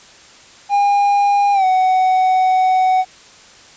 triangle tone with pitch glide, 810 to 747.1 Hz, G#5 to F#5, -43 to +17 cents, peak -9 dBFS, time 0.69-3.05 s, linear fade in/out 50 ms, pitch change -140 cents, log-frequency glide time 1.53-1.65 s, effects white hiss -43 dBFS RMS until 3.76 s + resampled to 16000 Hz

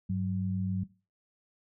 sine tone pair together, 98.9 / 186.7 Hz, G2 / F#3, +16 / +16 cents, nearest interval major seventh, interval 1100 cents, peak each -32 / -30 dBFS, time 0.09-0.84 s, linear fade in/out 10 ms, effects noise-tail reverb RT60 0.3 s tail -18 dB re dry

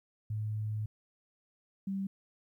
sine tone pair in turn, 107.4 / 194.6 Hz, A2 / G3, -41 / -12 cents, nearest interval minor seventh, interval 1029 cents, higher second, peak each -32 / -32 dBFS, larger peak neither, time 0.3-0.86 / 1.87-2.07 s, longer first, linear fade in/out 5 ms, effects 12-bit

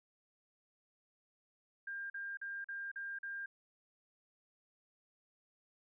sine tone bursts, 1600 Hz, G6, 35 cents sharp, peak -40 dBFS, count 6, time 1.87-3.46 s, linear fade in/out 5 ms, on 230 ms, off 42 ms, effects none

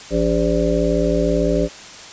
harmonic tone with a mistuned harmonic, 56.8 Hz, A#1, 44 cents flat, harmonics 1 / 3 / 5 / 7 / 9 / 10, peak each -22 / -22 / -22 / -22 / -22 / -22 dBFS, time 0.1-1.69 s, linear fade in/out 50 ms, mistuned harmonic 10, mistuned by +64 cents, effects white hiss -37 dBFS RMS until 2.12 s + resampled to 16000 Hz

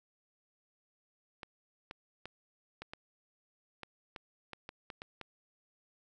clicks, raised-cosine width 0.3 ms, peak -27 dBFS, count 12, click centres 1.432 / 1.911 / 2.256 / 2.82 / 2.935 / 3.833 / 4.162 / 4.533 / 4.691 / 4.902 / 5.019 / 5.213 s, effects none

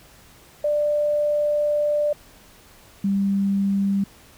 sine tone pair in turn, 592 / 197.56 Hz, D5 / G3, +14 / +14 cents, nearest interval octave + perfect fifth, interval 1900 cents, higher first, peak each -18 dBFS, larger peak neither, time 0.64-2.13 / 3.04-4.04 s, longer first, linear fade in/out 5 ms, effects pink hiss -50 dBFS RMS until 4.37 s

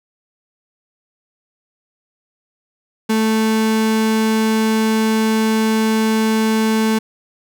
35% pulse tone, 220 Hz, A3, in tune, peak -12 dBFS, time 3.09-6.99 s, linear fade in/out 10 ms, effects none

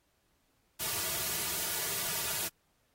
white noise with comb filter, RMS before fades -34 dBFS, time 0.79-2.49 s, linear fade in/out 20 ms, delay 3.8 ms, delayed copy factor -0.9, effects pink hiss -74 dBFS RMS until 2.94 s + AAC 48 kbps

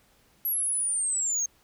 sine linear sweep, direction down, 11710 to 6330 Hz, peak -22 dBFS, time 0.45-1.46 s, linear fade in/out 5 ms, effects tanh soft clip ceiling -24 dBFS + pink hiss -63 dBFS RMS until 1.63 s

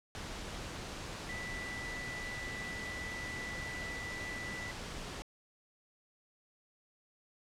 sine tone in noise, 1975.5 Hz, B6, in tune, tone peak -41 dBFS, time 1.29-4.71 s, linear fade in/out 0 ms, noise pink, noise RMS -43 dBFS, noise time 0.15-5.22 s, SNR -1 dB, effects low-pass 7000 Hz 12 dB/octave

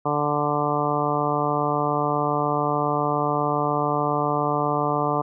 harmonic tone, 147.2 Hz, D3, 4 cents sharp, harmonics 1 / 2 / 3 / 4 / 5 / 6 / 7 / 8, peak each -29 / -29 / -28 / -29 / -27 / -30 / -28 / -28 dBFS, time 0.05-5.22 s, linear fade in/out 10 ms, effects none

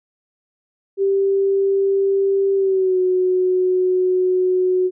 sine tone with pitch glide, 392 to 367.9 Hz, G4 to F#4, 0 to -10 cents, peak -14 dBFS, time 0.97-4.91 s, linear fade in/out 50 ms, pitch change -110 cents, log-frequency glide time 2.55-2.99 s, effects none

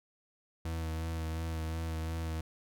40% pulse tone with vibrato, 81 Hz, E2, 30 cents flat, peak -33 dBFS, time 0.65-2.41 s, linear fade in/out 5 ms, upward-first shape sine, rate 2.8 Hz, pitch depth 23 cents each way, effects none

